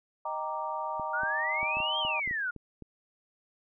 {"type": "chord", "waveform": "sine", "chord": "Eb major seventh", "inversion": "none", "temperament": "equal", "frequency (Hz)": [622.3, 784, 932.3, 1174.7], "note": ["Eb5", "G5", "Bb5", "D6"], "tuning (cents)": [0, 0, 0, 0], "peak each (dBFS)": [-38, -39, -34, -38], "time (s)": [0.25, 2.2], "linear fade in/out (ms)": 5}
{"type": "clicks", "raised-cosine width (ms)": 3, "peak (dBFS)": -31, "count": 10, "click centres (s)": [0.997, 1.234, 1.63, 1.77, 1.803, 2.05, 2.276, 2.311, 2.563, 2.823]}
{"type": "exponential two-way sweep", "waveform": "sine", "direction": "up then down", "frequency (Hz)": [1396.9, 3254, 1396.9], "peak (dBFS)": -29, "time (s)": [1.13, 2.51], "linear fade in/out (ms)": 10, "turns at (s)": 1.99}
{"effects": []}